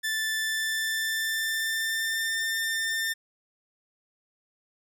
sawtooth tone with pitch glide, 1760 to 1798 Hz, A6 to A6, 0 to +37 cents, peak -23 dBFS, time 0.03-3.14 s, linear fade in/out 20 ms, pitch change +37 cents, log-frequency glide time 0.38-2.34 s, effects none

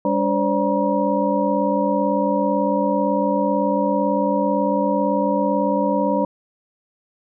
sine tone cluster, 200.6 / 288 / 520 / 578 / 953 Hz, G3 / D4 / C5 / D5 / A#5, +40 / -34 / -11 / -28 / +38 cents, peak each -23 dBFS, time 0.05-6.25 s, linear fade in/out 2 ms, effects none

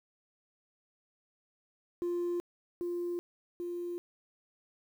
sine tone with echo, 349.2 Hz, F4, in tune, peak -28 dBFS, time 2.02-2.4 s, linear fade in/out 0 ms, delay 790 ms, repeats 2, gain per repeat -3 dB, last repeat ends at 3.98 s, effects tanh soft clip ceiling -29 dBFS + 10-bit

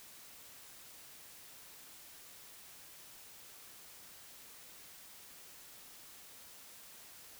silence, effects white hiss -55 dBFS RMS until 7.39 s

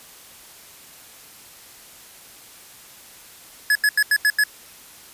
square tone bursts, 1699 Hz, G#6, 39 cents sharp, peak -15 dBFS, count 6, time 3.7-4.438 s, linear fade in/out 2 ms, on 53 ms, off 84 ms, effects white hiss -45 dBFS RMS until 5.13 s + resampled to 32000 Hz

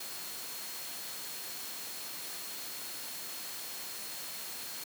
sine tone in noise, 4284 Hz, C8, 40 cents sharp, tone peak -49 dBFS, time 0-4.84 s, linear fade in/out 5 ms, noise white, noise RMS -42 dBFS, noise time 0-4.84 s, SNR -10 dB, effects high-pass 150 Hz 12 dB/octave

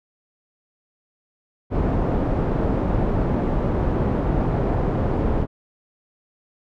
pink low-pass noise, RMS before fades -21 dBFS, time 1.7-5.47 s, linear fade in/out 50 ms, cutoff 670 Hz, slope 12 dB/octave, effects none

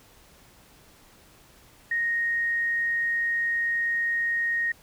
sine tone, 1864.7 Hz, A#6, in tune, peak -23 dBFS, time 1.91-4.72 s, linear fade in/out 5 ms, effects pink hiss -55 dBFS RMS until 4.82 s

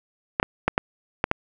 clicks, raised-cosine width 0.5 ms, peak -4 dBFS, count 6, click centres 0.399 / 0.429 / 0.68 / 0.779 / 1.241 / 1.314 s, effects none

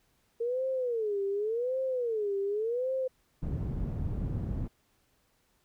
sine tone with vibrato, 455.8 Hz, A#4, 39 cents flat, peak -28 dBFS, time 0.4-3.08 s, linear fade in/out 10 ms, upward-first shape sine, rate 0.88 Hz, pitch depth 250 cents each way
white low-pass noise, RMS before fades -33 dBFS, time 3.42-4.68 s, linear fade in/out 10 ms, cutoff 130 Hz, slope 12 dB/octave
effects pink hiss -71 dBFS RMS until 5.64 s

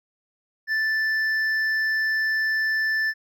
triangle tone with hard clipping, 1760 Hz, A6, in tune, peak -22 dBFS, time 0.67-3.14 s, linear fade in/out 50 ms, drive 8 dB, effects none

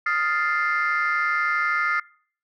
sine chord, F dominant seventh, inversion third, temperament equal, 1244.5 / 1396.9 / 1760 / 2093 Hz, Eb6 / F6 / A6 / C7, 0 / 0 / 0 / 0 cents, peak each -25 / -24 / -27 / -24 dBFS, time 0.06-2 s, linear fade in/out 5 ms, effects noise-tail reverb RT60 0.5 s tail -23 dB re dry + tanh soft clip ceiling -14 dBFS

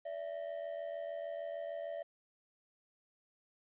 triangle ring-modulated tone, 622.3 Hz, D#5, in tune, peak -34 dBFS, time 0.05-2.03 s, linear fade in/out 10 ms, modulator 43.3 Hz, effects resampled to 8000 Hz + 12-bit

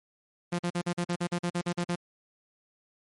sawtooth tone bursts, 174.61 Hz, F3, in tune, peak -23 dBFS, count 13, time 0.52-1.957 s, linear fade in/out 10 ms, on 69 ms, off 45 ms, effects MP3 48 kbps

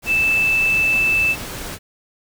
sine tone in noise, 2637 Hz, E7, in tune, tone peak -14 dBFS, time 0.06-1.36 s, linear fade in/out 50 ms, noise pink, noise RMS -30 dBFS, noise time 0.02-1.79 s, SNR +13 dB, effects none

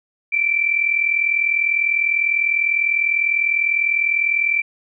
sine tone pair together, 2309 / 2349 Hz, D7 / D7, -30 / 0 cents, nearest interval unison, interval 30 cents, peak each -21 / -17 dBFS, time 0.32-4.62 s, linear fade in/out 10 ms, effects none

